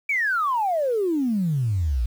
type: exponential sweep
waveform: sine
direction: down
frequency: 2349 to 54.5 Hz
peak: -19 dBFS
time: 0.09-2.06 s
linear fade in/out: 5 ms
effects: tanh soft clip ceiling -15 dBFS + 8-bit